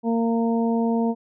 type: harmonic tone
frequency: 230 Hz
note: A#3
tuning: 23 cents flat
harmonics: 1 / 2 / 3 / 4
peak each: -20 / -26 / -30 / -32 dBFS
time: 0.03-1.15 s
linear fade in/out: 50 ms
effects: none